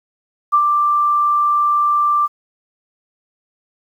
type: tone with ADSR envelope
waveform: sine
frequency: 1179 Hz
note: D6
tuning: 6 cents sharp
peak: -8 dBFS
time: 0.52-2.28 s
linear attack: 21 ms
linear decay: 69 ms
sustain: -4 dB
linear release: 31 ms
effects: 8-bit